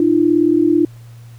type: tone pair together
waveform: sine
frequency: 302.8 / 340.9 Hz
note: D#4 / F4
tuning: -47 / -42 cents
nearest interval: major second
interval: 205 cents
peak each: -13 dBFS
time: 0-0.85 s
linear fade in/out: 2 ms
effects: added 117 Hz sine -35 dBFS peak until 1.38 s + pink hiss -51 dBFS RMS until 1.38 s